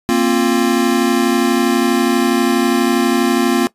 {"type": "chord", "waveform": "square", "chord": "Bb suspended second", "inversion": "none", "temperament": "equal with one note detuned", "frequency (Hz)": [233.1, 265.4, 349.2], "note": ["Bb3", "C4", "F4"], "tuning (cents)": [0, 25, 0], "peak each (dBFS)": -17, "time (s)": [0.09, 3.67], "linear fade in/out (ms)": 0, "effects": ["noise-tail reverb RT60 0.1 s tail -19 dB re dry", "resampled to 32000 Hz"]}